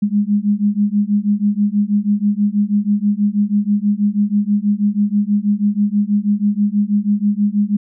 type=beating tone pair; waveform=sine; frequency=202.7 / 208.9 Hz; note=G#3 / G#3; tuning=-42 / +10 cents; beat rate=6.2 Hz; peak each=-16 dBFS; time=0.02-7.77 s; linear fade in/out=10 ms; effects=none